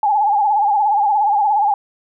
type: tone with vibrato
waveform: sine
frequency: 830.6 Hz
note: G#5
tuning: in tune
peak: -12 dBFS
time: 0.03-1.74 s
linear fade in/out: 2 ms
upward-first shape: sine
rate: 17 Hz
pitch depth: 80 cents each way
effects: none